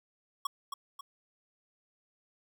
square tone with echo, 1110 Hz, C#6, 2 cents sharp, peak -30 dBFS, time 0.45-0.47 s, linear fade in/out 5 ms, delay 270 ms, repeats 2, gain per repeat -6 dB, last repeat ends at 1.01 s, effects none

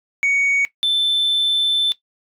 sine tone pair in turn, 2236 / 3533 Hz, C#7 / A7, +14 / +6 cents, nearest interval minor sixth, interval 792 cents, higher second, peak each -12 dBFS, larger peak neither, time 0.23-0.65 / 0.83-1.92 s, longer second, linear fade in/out 0 ms, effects noise-tail reverb RT60 0.1 s tail -17 dB re dry + tanh soft clip ceiling -13 dBFS

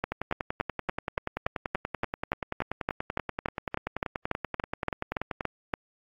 two click trains, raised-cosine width 0.5 ms, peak -12 / -15 dBFS, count 21 / 56, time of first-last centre 0.04-5.738 / 0.12-5.408 s, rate 3.51 / 10.4 Hz, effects AAC 32 kbps

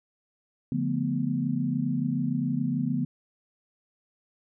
sine chord, B half-diminished seventh, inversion first, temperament equal with one note detuned, 143.98 / 174.61 / 220 / 246.9 Hz, D3 / F3 / A3 / B3, -34 / 0 / 0 / 0 cents, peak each -30 / -32 / -32 / -28 dBFS, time 0.72-3.05 s, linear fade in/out 2 ms, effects none

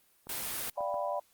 click train, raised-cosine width 1 ms, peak -35 dBFS, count 6, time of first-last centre 0.27-0.942 s, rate 7.44 Hz
white noise, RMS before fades -36 dBFS, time 0.29-0.7 s, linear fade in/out 5 ms
sine chord, G dominant seventh, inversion second, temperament equal, 587.3 / 698.5 / 784 / 987.8 Hz, D5 / F5 / G5 / B5, 0 / 0 / 0 / 0 cents, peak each -34 / -37 / -39 / -37 dBFS, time 0.77-1.2 s, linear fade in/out 10 ms
effects white hiss -67 dBFS RMS until 1.33 s + Opus 32 kbps

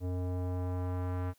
square tone with low-pass filter sweep, 90.5 Hz, F#2, 38 cents flat, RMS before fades -34 dBFS, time 0-1.34 s, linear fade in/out 50 ms, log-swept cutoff 520 to 1400 Hz, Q 1.2, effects white hiss -69 dBFS RMS until 1.38 s

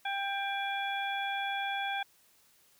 harmonic tone with a mistuned harmonic, 792 Hz, G5, 18 cents sharp, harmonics 1 / 2 / 3 / 4, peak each -34 / -37 / -39 / -40 dBFS, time 0.05-2.03 s, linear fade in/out 5 ms, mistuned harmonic 4, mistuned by +110 cents, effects white hiss -65 dBFS RMS until 2.79 s

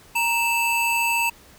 square tone pair together, 932.3 / 2637 Hz, A#5 / E7, 0 / 0 cents, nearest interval octave + tritone, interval 1800 cents, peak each -24 / -22 dBFS, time 0.15-1.3 s, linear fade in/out 10 ms, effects pink hiss -50 dBFS RMS until 1.58 s

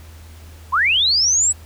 sine linear sweep, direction up, 932.3 to 7980 Hz, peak -13 dBFS, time 0.72-1.53 s, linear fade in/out 20 ms, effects added 80 Hz sine -38 dBFS peak until 1.65 s + pink hiss -47 dBFS RMS until 1.65 s

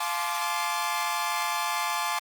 sawtooth chord, D minor seventh, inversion first, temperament equal with one note detuned, 698.5 / 860.9 / 1046.5 / 1174.7 Hz, F5 / A5 / C6 / D6, 0 / -38 / 0 / 0 cents, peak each -32 / -27 / -28 / -28 dBFS, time 0-2.19 s, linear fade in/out 5 ms, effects Opus 24 kbps

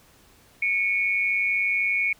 sine tone pair together, 2217 / 2413 Hz, C#7 / D7, 0 / +46 cents, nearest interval minor second, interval 146 cents, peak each -22 / -26 dBFS, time 0.62-2.13 s, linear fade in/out 5 ms, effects pink hiss -56 dBFS RMS until 2.19 s

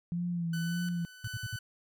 sine tone with vibrato, 170.4 Hz, F3, 42 cents flat, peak -30 dBFS, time 0.12-1.05 s, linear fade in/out 0 ms, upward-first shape sine, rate 1.7 Hz, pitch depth 54 cents each way
sawtooth tone with tremolo, 1500 Hz, F#6, 23 cents sharp, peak -36 dBFS, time 0.53-1.59 s, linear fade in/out 5 ms, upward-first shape square, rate 1.4 Hz, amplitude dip 70%
sine tone bursts, 112 Hz, A2, 31 cents sharp, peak -33 dBFS, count 4, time 1.24-1.562 s, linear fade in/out 5 ms, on 37 ms, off 58 ms
effects none

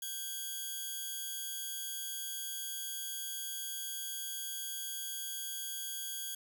5% pulse tone pair together, 1568 / 3336 Hz, G6 / G#7, 0 / +7 cents, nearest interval octave + minor second, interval 1307 cents, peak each -36 / -31 dBFS, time 0.02-6.35 s, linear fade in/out 5 ms, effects 11-bit

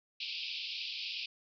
pink band-pass noise, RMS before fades -40 dBFS, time 0.2-1.26 s, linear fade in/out 5 ms, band 2400 to 5100 Hz, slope 96 dB/octave, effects none

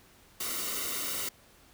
white noise with comb filter, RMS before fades -34 dBFS, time 0.4-1.29 s, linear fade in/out 5 ms, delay 1.2 ms, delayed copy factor -0.65, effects pink hiss -59 dBFS RMS until 1.73 s

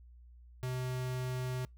square tone, 127.3 Hz, C3, 47 cents flat, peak -35 dBFS, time 0.63-1.65 s, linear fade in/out 0 ms, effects noise-tail reverb RT60 0.2 s tail -26 dB re dry + added 60 Hz sine -53 dBFS peak until 1.77 s

